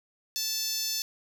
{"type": "tone with high-pass filter", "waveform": "10% pulse", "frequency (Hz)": 880, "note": "A5", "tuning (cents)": 0, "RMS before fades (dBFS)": -31, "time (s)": [0.36, 1.02], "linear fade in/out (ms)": 0, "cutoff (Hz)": 5500, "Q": 1.6, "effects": []}